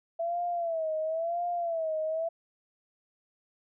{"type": "tone with vibrato", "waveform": "sine", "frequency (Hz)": 663, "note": "E5", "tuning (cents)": 10, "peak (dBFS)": -28, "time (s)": [0.19, 2.29], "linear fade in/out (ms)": 10, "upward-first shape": "sine", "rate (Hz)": 0.97, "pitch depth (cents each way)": 99, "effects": []}